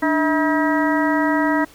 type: harmonic tone with a mistuned harmonic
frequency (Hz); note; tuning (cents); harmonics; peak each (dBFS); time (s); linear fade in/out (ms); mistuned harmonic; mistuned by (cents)
320.3; E4; -50; 1 / 2 / 3 / 4 / 5 / 6; -18 / -24 / -23 / -28 / -27 / -25; 0.02-1.65; 10; 1; -130
effects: pink hiss -47 dBFS RMS until 1.74 s